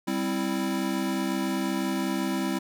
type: chord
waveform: square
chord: C major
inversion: second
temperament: equal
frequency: 196 / 261.6 / 329.6 Hz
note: G3 / C4 / E4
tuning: 0 / 0 / 0 cents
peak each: -31 dBFS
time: 0.07-2.59 s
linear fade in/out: 10 ms
effects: none